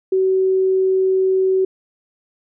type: tone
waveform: sine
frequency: 378.3 Hz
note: F#4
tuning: 38 cents sharp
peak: -13 dBFS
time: 0.12-1.65 s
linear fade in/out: 5 ms
effects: none